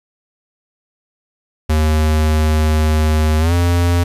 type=tone with pitch glide; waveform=square; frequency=77.5 to 86.99 Hz; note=D#2 to F2; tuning=-6 to -6 cents; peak=-12 dBFS; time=1.69-4.04 s; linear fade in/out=10 ms; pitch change=+200 cents; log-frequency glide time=3.39-3.53 s; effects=resampled to 32000 Hz + 8-bit